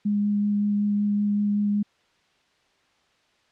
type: tone with vibrato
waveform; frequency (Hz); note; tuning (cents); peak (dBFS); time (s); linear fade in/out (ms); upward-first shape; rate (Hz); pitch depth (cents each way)
sine; 205.7; G#3; -16; -20; 0.05-1.83; 10; sine; 5.3; 9
effects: white hiss -64 dBFS RMS until 3.51 s + low-pass 4000 Hz 12 dB/octave